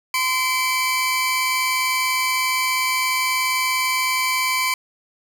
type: tone pair together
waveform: sawtooth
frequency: 1029.4 / 2311 Hz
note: C6 / D7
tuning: -29 / -28 cents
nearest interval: octave + major second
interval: 1401 cents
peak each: -18 dBFS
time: 0.14-4.74 s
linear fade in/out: 2 ms
effects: none